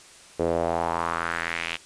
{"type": "tone with band-pass filter sweep", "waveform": "sawtooth", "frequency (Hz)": 83.9, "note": "E2", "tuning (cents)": 31, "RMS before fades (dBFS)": -27, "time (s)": [0.39, 1.77], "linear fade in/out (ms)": 10, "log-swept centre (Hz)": [460, 2800], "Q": 2.8, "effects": ["white hiss -49 dBFS RMS until 1.85 s", "resampled to 22050 Hz"]}